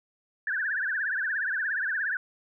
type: tone with vibrato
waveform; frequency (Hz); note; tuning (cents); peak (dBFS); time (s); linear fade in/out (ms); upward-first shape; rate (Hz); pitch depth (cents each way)
sine; 1635; G#6; -28; -26; 0.47-2.17; 2; triangle; 17; 200
effects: none